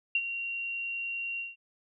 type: tone with ADSR envelope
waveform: sine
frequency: 2755 Hz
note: F7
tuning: 24 cents flat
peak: -22 dBFS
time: 0.15-1.56 s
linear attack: 3 ms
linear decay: 50 ms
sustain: -10 dB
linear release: 170 ms
effects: none